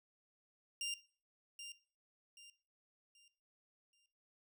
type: tone with echo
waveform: 20% pulse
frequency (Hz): 2794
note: F7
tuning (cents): 0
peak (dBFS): -34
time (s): 0.81-0.94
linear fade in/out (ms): 2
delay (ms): 780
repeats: 4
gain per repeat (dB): -9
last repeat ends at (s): 4.06
effects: noise-tail reverb RT60 0.4 s tail -17 dB re dry